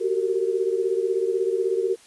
sine tone cluster, 372.8 / 389 / 459 Hz, F#4 / G4 / A#4, +13 / -13 / -27 cents, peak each -25 dBFS, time 0-1.96 s, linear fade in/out 20 ms, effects white hiss -52 dBFS RMS until 2.06 s + resampled to 24000 Hz

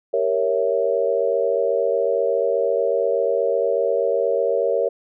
sine chord, G diminished seventh, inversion none, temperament equal, 392 / 466.2 / 554.4 / 659.3 Hz, G4 / Bb4 / Db5 / Fb5, 0 / 0 / 0 / 0 cents, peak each -26 / -21 / -21 / -26 dBFS, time 0.13-4.89 s, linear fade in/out 10 ms, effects none

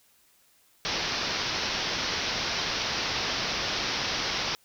white low-pass noise, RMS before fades -30 dBFS, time 0.85-4.55 s, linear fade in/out 0 ms, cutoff 5800 Hz, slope 96 dB/octave, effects white hiss -63 dBFS RMS until 4.64 s

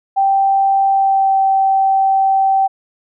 sine tone with pitch glide, 782 to 774.8 Hz, G5 to G5, -4 to -20 cents, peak -10 dBFS, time 0.16-2.68 s, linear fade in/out 20 ms, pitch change -16 cents, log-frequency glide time 0.89-1.38 s, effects none

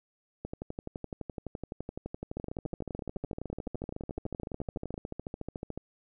two click trains, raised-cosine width 2 ms, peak -23 / -23 dBFS, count 54 / 48, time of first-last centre 0.45-4.942 / 2.37-5.776 s, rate 11.8 / 13.8 Hz, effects none

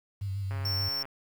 sine tone with vibrato, 98 Hz, G2, in tune, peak -30 dBFS, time 0.21-0.89 s, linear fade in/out 10 ms, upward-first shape sine, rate 7 Hz, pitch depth 44 cents each way
click train, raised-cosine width 0.5 ms, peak -28 dBFS, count 75, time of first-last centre 0.51-1.054 s, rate 136 Hz
square tone, 5430 Hz, F8, 50 cents flat, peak -30 dBFS, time 0.65-1.03 s, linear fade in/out 5 ms
effects 9-bit

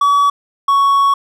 triangle tone pair in turn, 1138 / 1113.3 Hz, C#6 / C#6, +45 / +7 cents, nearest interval unison, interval 38 cents, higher first, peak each -7 dBFS, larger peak neither, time 0.01-0.3 / 0.68-1.14 s, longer second, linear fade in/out 5 ms, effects none

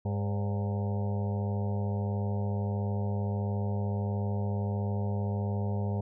harmonic tone with a mistuned harmonic, 101.5 Hz, G#2, 39 cents flat, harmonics 1 / 2 / 4 / 5 / 6 / 7 / 8 / 9, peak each -29 / -35 / -41 / -43 / -45 / -46 / -47 / -48 dBFS, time 0.05-6.01 s, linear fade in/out 5 ms, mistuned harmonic 6, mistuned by -71 cents, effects none

